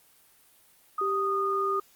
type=tone with pitch glide; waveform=sine; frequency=1242 to 1226.3 Hz; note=D#6 to D#6; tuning=-3 to -26 cents; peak=-26 dBFS; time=0.98-1.8 s; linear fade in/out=5 ms; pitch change=-23 cents; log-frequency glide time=1.18-1.35 s
type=tone; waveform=sine; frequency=392 Hz; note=G4; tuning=in tune; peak=-29 dBFS; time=1.01-1.8 s; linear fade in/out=5 ms
effects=white hiss -60 dBFS RMS until 1.95 s + Opus 32 kbps